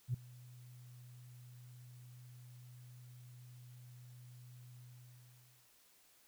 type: tone with ADSR envelope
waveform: sine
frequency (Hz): 123.47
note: B2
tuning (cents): 0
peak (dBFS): -30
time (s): 0.08-5.7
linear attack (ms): 60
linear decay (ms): 6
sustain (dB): -23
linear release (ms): 870
effects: tanh soft clip ceiling -27 dBFS + white hiss -68 dBFS RMS until 6.27 s